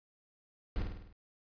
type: noise with echo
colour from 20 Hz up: brown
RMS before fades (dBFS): -33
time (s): 0.76-0.82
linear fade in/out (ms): 0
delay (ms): 51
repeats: 6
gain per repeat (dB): -4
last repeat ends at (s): 1.126
effects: resampled to 11025 Hz